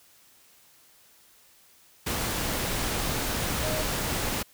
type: tone in noise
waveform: sine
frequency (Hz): 622.3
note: D#5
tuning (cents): 0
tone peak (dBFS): -31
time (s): 3.63-3.83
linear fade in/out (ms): 10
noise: pink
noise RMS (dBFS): -29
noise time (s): 2.06-4.43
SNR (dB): -5
effects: white hiss -58 dBFS RMS until 4.53 s